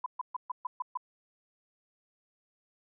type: tone bursts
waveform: sine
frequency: 1000 Hz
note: B5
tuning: 21 cents sharp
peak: -30 dBFS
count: 7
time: 0.04-0.974 s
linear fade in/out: 5 ms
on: 22 ms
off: 130 ms
effects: none